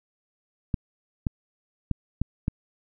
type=clicks; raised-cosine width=5 ms; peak=-12 dBFS; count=5; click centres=0.742 / 1.268 / 1.913 / 2.216 / 2.481 s; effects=none